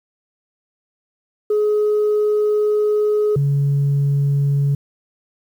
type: tone pair in turn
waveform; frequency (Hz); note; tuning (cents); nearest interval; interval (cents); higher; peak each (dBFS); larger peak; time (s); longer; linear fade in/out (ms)
sine; 421.3 / 141.08; G#4 / C#3; +25 / +31; octave + perfect fifth; 1894; first; -12; neither; 1.5-3.36 / 3.36-4.75; first; 5
effects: tanh soft clip ceiling -12 dBFS + 8-bit